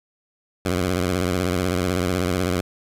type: tone with vibrato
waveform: 10% pulse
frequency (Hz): 90.6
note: F#2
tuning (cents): -36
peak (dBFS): -12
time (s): 0.65-2.61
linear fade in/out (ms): 5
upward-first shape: sine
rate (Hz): 16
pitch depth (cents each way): 110
effects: resampled to 32000 Hz + 9-bit